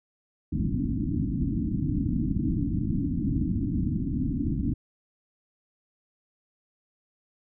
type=low-pass noise; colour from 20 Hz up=white; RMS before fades=-27 dBFS; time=0.52-4.74 s; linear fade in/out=10 ms; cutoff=310 Hz; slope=96 dB/octave; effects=none